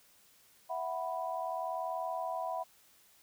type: chord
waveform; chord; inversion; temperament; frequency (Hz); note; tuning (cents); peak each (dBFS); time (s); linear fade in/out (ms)
sine; E suspended second; none; equal; 659.3 / 740 / 987.8; E5 / F#5 / B5; 0 / 0 / 0; -38 / -38 / -39; 0.69-2.64; 20
effects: white hiss -64 dBFS RMS until 3.22 s